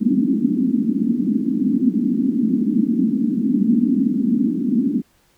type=band-pass noise; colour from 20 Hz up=pink; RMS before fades=-18 dBFS; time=0-5.02 s; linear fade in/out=20 ms; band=210 to 280 Hz; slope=48 dB/octave; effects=pink hiss -59 dBFS RMS until 5.37 s